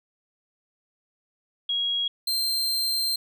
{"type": "tone pair in turn", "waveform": ["sine", "40% pulse"], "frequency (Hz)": [3300, 4154], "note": ["G#7", "C8"], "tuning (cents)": [-12, -13], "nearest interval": "major third", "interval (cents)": 399, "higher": "second", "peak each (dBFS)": [-23, -22], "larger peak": "second", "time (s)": [[1.69, 2.08], [2.27, 3.16]], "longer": "second", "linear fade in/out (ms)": 5, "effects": []}